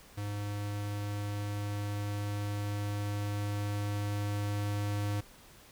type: tone with level ramp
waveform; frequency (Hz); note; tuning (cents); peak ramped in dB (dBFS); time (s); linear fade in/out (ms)
square; 102.7; G#2; -19; -35 to -31; 0.17-5.21; 10
effects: pink hiss -56 dBFS RMS until 5.71 s